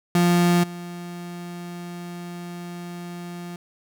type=tone with level steps; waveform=35% pulse; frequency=174.61 Hz; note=F3; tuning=in tune; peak=-14 / -31 dBFS; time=0.15-3.56 s; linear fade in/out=2 ms; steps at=0.63 s; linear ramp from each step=10 ms; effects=none